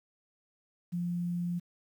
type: tone with quantisation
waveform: sine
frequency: 174.61 Hz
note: F3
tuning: in tune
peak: -30 dBFS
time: 0.92-1.6 s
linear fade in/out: 20 ms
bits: 10
effects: none